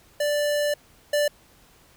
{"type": "tone pair in turn", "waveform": "square", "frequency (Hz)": [587.3, 587.3], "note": ["D5", "D5"], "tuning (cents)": [0, 0], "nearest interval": "unison", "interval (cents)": 0, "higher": "neither", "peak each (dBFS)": [-22, -20], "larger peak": "second", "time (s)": [[0.2, 0.74], [1.13, 1.28]], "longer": "first", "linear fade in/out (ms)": 5, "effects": ["pink hiss -56 dBFS RMS until 1.96 s"]}